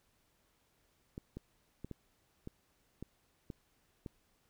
clicks, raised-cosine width 3 ms, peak -30 dBFS, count 8, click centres 1.179 / 1.37 / 1.846 / 1.913 / 2.474 / 3.026 / 3.502 / 4.062 s, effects pink hiss -74 dBFS RMS until 4.49 s

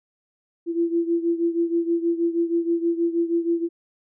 sine beating tone pair, 336.2 / 342.5 Hz, E4 / F4, +34 / -34 cents, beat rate 6.3 Hz, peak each -21 / -25 dBFS, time 0.66-3.69 s, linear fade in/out 50 ms, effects none

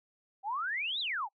sine exponential two-way sweep, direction up then down, 754 to 4049 to 754 Hz, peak -31 dBFS, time 0.43-1.29 s, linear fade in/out 50 ms, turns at 1 s, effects noise-tail reverb RT60 0.1 s tail -26 dB re dry + MP3 48 kbps

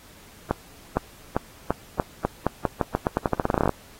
accelerating click train, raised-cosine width 1 ms, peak -6 dBFS, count 24, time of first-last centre 0.51-3.693 s, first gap 460 ms, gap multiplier 0.86, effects pink hiss -50 dBFS RMS until 3.99 s + AAC 48 kbps

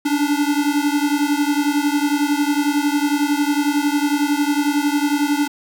square beating tone pair, 286.8 / 297.8 Hz, D4 / D4, -41 / +24 cents, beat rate 11 Hz, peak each -19 / -21 dBFS, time 0.05-5.48 s, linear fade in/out 10 ms, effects 7-bit

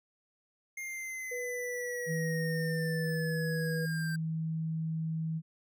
square linear sweep, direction down, 2124 to 1568 Hz, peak -38 dBFS, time 0.77-4.16 s, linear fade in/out 5 ms
sine tone with pitch glide, 490.6 to 486.1 Hz, B4 to B4, -12 to -28 cents, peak -36 dBFS, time 1.31-3.86 s, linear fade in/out 10 ms, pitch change -16 cents, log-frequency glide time 2.73-3.15 s
sine tone, 160.7 Hz, E3, 44 cents flat, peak -31 dBFS, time 2.06-5.42 s, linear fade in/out 50 ms
effects none

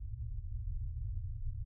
pink low-pass noise, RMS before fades -39 dBFS, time 0-1.65 s, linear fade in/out 20 ms, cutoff 120 Hz, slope 96 dB/octave, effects none

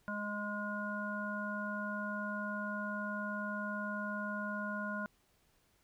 harmonic tone with a mistuned harmonic, 207.7 Hz, G#3, in tune, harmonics 1 / 3 / 5 / 7, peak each -40 / -44 / -44 / -40 dBFS, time 0.08-5.06 s, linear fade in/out 0 ms, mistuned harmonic 7, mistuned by -19 cents, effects pink hiss -72 dBFS RMS until 5.83 s

